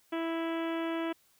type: harmonic tone with a mistuned harmonic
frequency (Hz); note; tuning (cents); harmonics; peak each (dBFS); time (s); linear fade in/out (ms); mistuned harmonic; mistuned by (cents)
329.6; E4; 0; 1 / 2 / 3 / 4 / 5 / 6 / 7 / 8 / 9 / 10; -32 / -38 / -42 / -44 / -46 / -48 / -49 / -50 / -51 / -52; 0.12-1.13; 10; 10; +19
effects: white hiss -67 dBFS RMS until 1.39 s